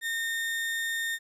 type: tone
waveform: 35% pulse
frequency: 1829 Hz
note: A#6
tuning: 33 cents flat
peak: -27 dBFS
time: 0.01-1.19 s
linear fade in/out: 50 ms
effects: resampled to 32000 Hz + 11-bit